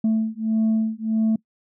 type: beating tone pair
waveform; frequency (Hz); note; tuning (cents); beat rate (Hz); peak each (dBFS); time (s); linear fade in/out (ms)
sine; 220 / 221.6; A3 / A3; 0 / +13; 1.6; -20; 0.04-1.36; 5
effects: noise-tail reverb RT60 0.1 s tail -23 dB re dry + tanh soft clip ceiling -15 dBFS